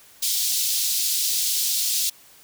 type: high-pass noise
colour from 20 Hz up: pink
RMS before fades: -23 dBFS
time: 0.22-2.1 s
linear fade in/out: 10 ms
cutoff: 3800 Hz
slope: 24 dB/octave
effects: white hiss -51 dBFS RMS until 2.43 s